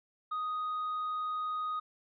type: tone with hard clipping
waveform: sine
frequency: 1246 Hz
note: D#6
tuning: 2 cents sharp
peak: -33 dBFS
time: 0.31-1.8 s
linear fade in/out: 10 ms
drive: 2 dB
effects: resampled to 11025 Hz